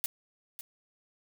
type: noise with echo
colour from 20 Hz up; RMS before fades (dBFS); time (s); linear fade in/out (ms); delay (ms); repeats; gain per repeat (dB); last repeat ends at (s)
blue; -31; 0.04-0.06; 0; 550; 1; -11; 0.61
effects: none